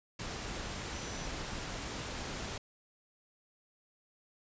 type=tone in noise; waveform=sine; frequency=5920 Hz; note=F#8; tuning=in tune; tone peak=-50 dBFS; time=0.93-1.26 s; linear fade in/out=5 ms; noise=pink; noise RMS=-40 dBFS; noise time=0.19-2.58 s; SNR=-13 dB; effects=resampled to 16000 Hz